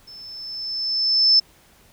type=tone with level ramp; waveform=sine; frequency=5270 Hz; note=E8; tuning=1 cent flat; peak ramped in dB=-39 to -10 dBFS; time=0.07-1.4 s; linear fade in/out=10 ms; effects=pink hiss -54 dBFS RMS until 1.92 s